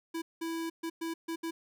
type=tone bursts at uneven times; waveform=square; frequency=329.6 Hz; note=E4; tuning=in tune; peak=-34 dBFS; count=6; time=0.14-0.22 / 0.41-0.7 / 0.83-0.9 / 1.01-1.14 / 1.28-1.36 / 1.43-1.51 s; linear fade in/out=10 ms; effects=none